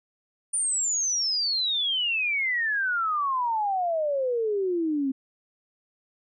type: exponential sweep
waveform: sine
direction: down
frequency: 9397 to 261.6 Hz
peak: -23 dBFS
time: 0.53-5.12 s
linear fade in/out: 10 ms
effects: none